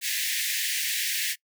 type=high-pass noise; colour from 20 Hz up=pink; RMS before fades=-28 dBFS; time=0.01-1.36 s; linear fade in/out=50 ms; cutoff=1700 Hz; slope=96 dB/octave; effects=noise-tail reverb RT60 0.1 s tail -23 dB re dry